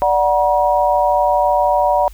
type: chord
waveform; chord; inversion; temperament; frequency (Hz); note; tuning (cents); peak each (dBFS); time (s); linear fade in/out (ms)
sine; D augmented; none; equal with one note detuned; 587.3 / 740 / 955.8; D5 / F#5 / A#5; 0 / 0 / +43; -16; 0.02-2.08; 0
effects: added 50 Hz sine -34 dBFS peak until 2.13 s + white hiss -49 dBFS RMS until 2.13 s